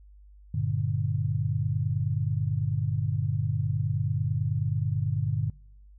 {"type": "chord", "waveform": "sine", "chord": "G minor", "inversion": "none", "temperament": "just", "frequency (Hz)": [98, 117.6, 147], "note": ["G2", "Bb2", "D3"], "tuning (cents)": [0, 16, 2], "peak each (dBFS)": -29, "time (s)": [0.54, 5.5], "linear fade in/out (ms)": 5, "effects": ["noise-tail reverb RT60 0.7 s tail -24 dB re dry", "added 50 Hz sine -49 dBFS peak until 5.98 s"]}